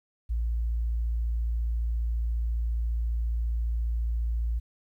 sine tone, 57.3 Hz, A#1, 29 cents flat, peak -24 dBFS, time 0.29-4.6 s, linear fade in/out 20 ms, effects tanh soft clip ceiling -21 dBFS + 11-bit

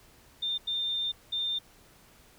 sine tone bursts at uneven times, 3607 Hz, A7, 42 cents sharp, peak -28 dBFS, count 3, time 0.42-0.58 / 0.67-1.12 / 1.32-1.59 s, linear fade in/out 10 ms, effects pink hiss -58 dBFS RMS until 2.38 s

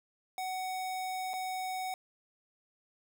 square tone with dropouts, 747 Hz, F#5, 16 cents sharp, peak -35 dBFS, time 0.38-1.94 s, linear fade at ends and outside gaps 1 ms, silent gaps 1.334-1.338 s, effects none

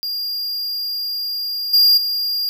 square tone with level steps, 4810 Hz, D8, 41 cents sharp, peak -22 / -10 / -19 dBFS, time 0.03-2.49 s, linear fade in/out 0 ms, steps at 1.73 / 1.97 s, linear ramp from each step 10 ms, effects none

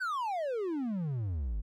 triangle exponential sweep, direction down, 1568 to 46.08 Hz, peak -29 dBFS, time 0-1.62 s, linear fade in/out 20 ms, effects none

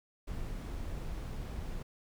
brown noise, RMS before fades -39 dBFS, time 0.27-1.83 s, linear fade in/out 10 ms, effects none

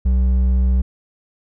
sine tone with hard clipping, 63.2 Hz, B1, 41 cents sharp, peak -14 dBFS, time 0.05-0.82 s, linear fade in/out 10 ms, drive 5 dB, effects none

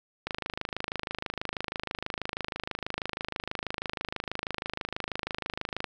click train, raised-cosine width 0.3 ms, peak -15 dBFS, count 147, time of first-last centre 0.27-5.843 s, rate 26.2 Hz, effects none

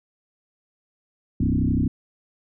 sine tone with frequency modulation, 168.2 Hz, E3, 35 cents sharp, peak -18 dBFS, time 1.4-1.88 s, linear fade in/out 5 ms, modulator 32.1 Hz, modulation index 3.7, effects none

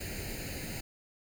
pink noise with comb filter, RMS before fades -39 dBFS, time 0-0.81 s, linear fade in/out 10 ms, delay 0.44 ms, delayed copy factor +0.8, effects none

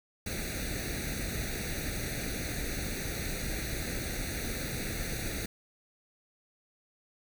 pink noise with comb filter, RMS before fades -35 dBFS, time 0.26-5.46 s, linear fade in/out 5 ms, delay 0.48 ms, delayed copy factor +0.9, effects none

